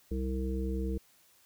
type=harmonic tone; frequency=65 Hz; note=C2; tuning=11 cents flat; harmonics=1 / 3 / 5 / 7; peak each=-32 / -37 / -39 / -40 dBFS; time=0.11-0.98 s; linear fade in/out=5 ms; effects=white hiss -64 dBFS RMS until 1.45 s